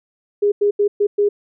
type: tone bursts at uneven times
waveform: sine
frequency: 410 Hz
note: G#4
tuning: 22 cents flat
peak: -12 dBFS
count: 5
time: 0.42-0.52 / 0.61-0.71 / 0.79-0.88 / 1-1.07 / 1.18-1.29 s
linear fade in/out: 10 ms
effects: none